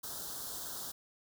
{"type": "band-stop noise", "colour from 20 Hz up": "white", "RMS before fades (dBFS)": -42, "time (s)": [0.03, 0.92], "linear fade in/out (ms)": 10, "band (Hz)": [1600, 3400], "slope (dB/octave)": 48, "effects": []}